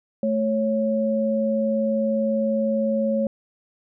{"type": "tone pair together", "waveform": "sine", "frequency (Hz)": [219, 551.8], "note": ["A3", "C#5"], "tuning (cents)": [-8, -8], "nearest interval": "octave + major third", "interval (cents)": 1600, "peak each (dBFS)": [-22, -22], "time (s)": [0.23, 3.27], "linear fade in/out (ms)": 2, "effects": []}